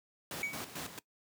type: noise with tremolo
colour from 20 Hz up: pink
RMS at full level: -40 dBFS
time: 0.31-0.99 s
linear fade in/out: 2 ms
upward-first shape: square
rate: 4.5 Hz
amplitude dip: 65%
type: tone with exponential decay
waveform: triangle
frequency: 2259 Hz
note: C#7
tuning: 32 cents sharp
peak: -28 dBFS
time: 0.43-0.66 s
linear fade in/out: 2 ms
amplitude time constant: 49 ms
effects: noise-tail reverb RT60 0.1 s tail -20 dB re dry + high-pass 150 Hz 12 dB/octave